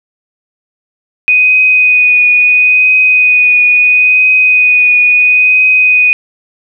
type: tone with vibrato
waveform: sine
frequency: 2489 Hz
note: D#7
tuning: in tune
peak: -4 dBFS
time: 1.28-6.13 s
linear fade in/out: 0 ms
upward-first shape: triangle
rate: 0.74 Hz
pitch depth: 19 cents each way
effects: none